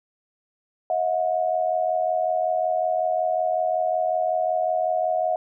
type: tone pair together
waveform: sine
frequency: 636.6 / 722 Hz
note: D#5 / F#5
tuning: +39 / -43 cents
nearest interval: major second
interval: 218 cents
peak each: -23 dBFS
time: 0.9-5.36 s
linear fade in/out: 2 ms
effects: none